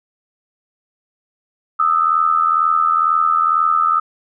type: tone pair together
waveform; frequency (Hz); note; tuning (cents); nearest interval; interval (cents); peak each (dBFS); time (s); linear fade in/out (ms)
sine; 1231 / 1313.1; D#6 / E6; -19 / -7; minor second; 112; -15; 1.79-4; 10
effects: none